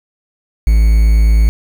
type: tone with quantisation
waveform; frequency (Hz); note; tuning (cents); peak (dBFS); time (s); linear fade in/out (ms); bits
triangle; 54.5; A1; -16; -4; 0.67-1.49; 0; 5
effects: none